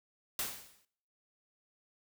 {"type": "noise with exponential decay", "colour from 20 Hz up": "white", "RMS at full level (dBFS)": -33, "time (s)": [0.39, 0.85], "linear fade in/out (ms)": 2, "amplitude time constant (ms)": 98, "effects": ["noise-tail reverb RT60 0.7 s tail -23 dB re dry"]}